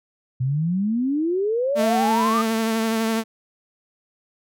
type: exponential sweep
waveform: sine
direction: up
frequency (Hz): 123.47 to 1244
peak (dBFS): -19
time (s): 0.4-2.42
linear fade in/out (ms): 10
type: tone with vibrato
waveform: sawtooth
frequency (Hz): 223.8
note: A3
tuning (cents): +30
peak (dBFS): -16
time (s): 1.75-3.24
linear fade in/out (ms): 50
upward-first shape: triangle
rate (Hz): 12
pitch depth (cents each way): 28
effects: none